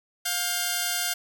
5% pulse tone pair together, 708 / 1585.2 Hz, F5 / G6, +23 / +19 cents, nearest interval octave + major second, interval 1396 cents, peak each -17 dBFS, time 0.25-1.14 s, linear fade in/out 10 ms, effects none

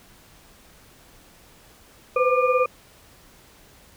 sine tone cluster, 498.5 / 516 / 1193 / 2444 Hz, B4 / C5 / D6 / D#7, +16 / -24 / +27 / -32 cents, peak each -21 / -22 / -22 / -29 dBFS, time 2.16-2.66 s, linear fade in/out 5 ms, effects pink hiss -52 dBFS RMS until 3.96 s

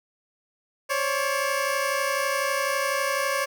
15% pulse tone pair together, 538 / 570 Hz, C5 / C#5, +48 / +48 cents, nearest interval minor second, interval 100 cents, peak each -20 dBFS, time 0.89-3.46 s, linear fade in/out 20 ms, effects none

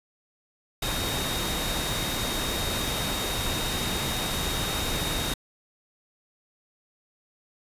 sine tone in noise, 3729 Hz, A#7, in tune, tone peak -33 dBFS, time 0.82-5.34 s, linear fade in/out 5 ms, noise pink, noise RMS -29 dBFS, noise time 0.82-5.34 s, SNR -7 dB, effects resampled to 32000 Hz

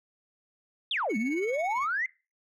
sine exponential two-way sweep, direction down then up, 3800 to 204.4 to 2109 Hz, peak -26 dBFS, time 0.91-2.06 s, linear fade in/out 2 ms, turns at 1.17 s
triangle tone with tremolo, 2217 Hz, C#7, in tune, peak -29 dBFS, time 1.09-1.87 s, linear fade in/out 20 ms, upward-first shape triangle, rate 18 Hz, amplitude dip 70%
effects noise-tail reverb RT60 0.3 s tail -23 dB re dry + tanh soft clip ceiling -19 dBFS

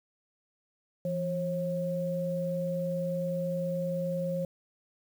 sine tone pair together, 170.09 / 540 Hz, F3 / C#5, -45 / -45 cents, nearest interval octave + minor sixth, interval 2000 cents, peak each -32 / -31 dBFS, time 1.05-4.45 s, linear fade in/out 2 ms, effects 9-bit

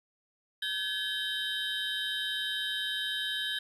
triangle tone cluster, 1554 / 1694 / 3121 / 3636 / 3835 Hz, G6 / G#6 / G7 / A#7 / A#7, -16 / +34 / -8 / -44 / +48 cents, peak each -39 / -35 / -34 / -38 / -36 dBFS, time 0.62-3.59 s, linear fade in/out 5 ms, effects resampled to 32000 Hz + 10-bit

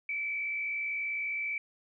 sine tone with frequency modulation, 2307 Hz, D7, 31 cents flat, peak -31 dBFS, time 0.09-1.58 s, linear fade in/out 2 ms, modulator 58.7 Hz, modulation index 0.79, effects none

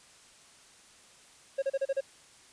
triangle tone bursts, 544 Hz, C#5, 33 cents flat, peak -24 dBFS, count 6, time 1.58-2.008 s, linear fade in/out 10 ms, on 43 ms, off 34 ms, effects white hiss -57 dBFS RMS until 2.52 s + resampled to 22050 Hz

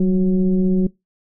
sine tone with frequency modulation, 187.9 Hz, F#3, 27 cents sharp, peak -13 dBFS, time 0-0.87 s, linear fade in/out 5 ms, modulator 180 Hz, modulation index 0.77, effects noise-tail reverb RT60 0.2 s tail -23 dB re dry

